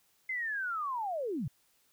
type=linear sweep; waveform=sine; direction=down; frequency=2093 to 108.1 Hz; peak=-32 dBFS; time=0.29-1.48 s; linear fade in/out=5 ms; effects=white hiss -70 dBFS RMS until 1.92 s